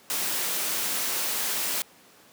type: noise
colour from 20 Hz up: white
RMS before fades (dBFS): -28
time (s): 0.1-1.82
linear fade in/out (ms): 0
effects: pink hiss -54 dBFS RMS until 2.32 s + high-pass 200 Hz 12 dB/octave